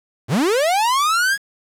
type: linear sweep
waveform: 45% pulse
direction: up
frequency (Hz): 91 to 1684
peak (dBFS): -15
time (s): 0.28-1.38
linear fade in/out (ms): 50
effects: low-pass 12000 Hz 12 dB/octave + 7-bit